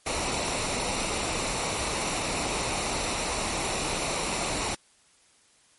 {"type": "noise with comb filter", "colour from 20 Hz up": "pink", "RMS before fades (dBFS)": -29, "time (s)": [0.06, 4.75], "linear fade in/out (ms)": 5, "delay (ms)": 0.61, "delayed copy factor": -0.5, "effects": ["white hiss -61 dBFS RMS until 5.78 s", "MP3 48 kbps"]}